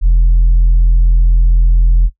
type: tone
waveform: sine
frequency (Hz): 42.14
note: E1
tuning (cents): +39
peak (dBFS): -3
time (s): 0.01-2.1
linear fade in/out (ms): 50
effects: noise-tail reverb RT60 0.1 s tail -18 dB re dry + tanh soft clip ceiling -4 dBFS